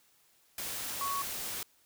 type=tone in noise; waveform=sine; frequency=1113 Hz; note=C#6; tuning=7 cents sharp; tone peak=-32 dBFS; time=1.01-1.22 s; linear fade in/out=2 ms; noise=white; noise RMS=-38 dBFS; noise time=0.58-1.63 s; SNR=+3 dB; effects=white hiss -67 dBFS RMS until 1.85 s